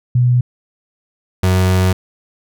sine / 35% pulse tone pair in turn, 123.47 / 92.71 Hz, B2 / F#2, 0 / +4 cents, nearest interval perfect fourth, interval 496 cents, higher first, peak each -9 dBFS, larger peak neither, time 0.15-0.41 / 1.43-1.93 s, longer second, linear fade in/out 5 ms, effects none

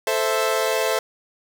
sawtooth chord, A minor, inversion none, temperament equal, 440 / 523.3 / 659.3 Hz, A4 / C5 / E5, 0 / 0 / 0 cents, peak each -20 dBFS, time 0.07-0.99 s, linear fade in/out 2 ms, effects none

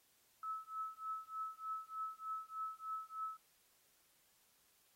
sine tone with tremolo, 1300 Hz, E6, 24 cents flat, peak -38 dBFS, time 0.43-3.37 s, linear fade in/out 2 ms, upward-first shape triangle, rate 3.3 Hz, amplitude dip 100%, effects white hiss -73 dBFS RMS until 4.95 s + AAC 48 kbps

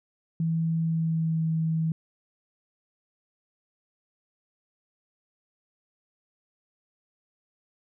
sine tone with pitch glide, 163.4 to 161.06 Hz, E3 to E3, -15 to -40 cents, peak -23 dBFS, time 0.4-1.92 s, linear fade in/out 2 ms, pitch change -25 cents, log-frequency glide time 0.81-1.44 s, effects none

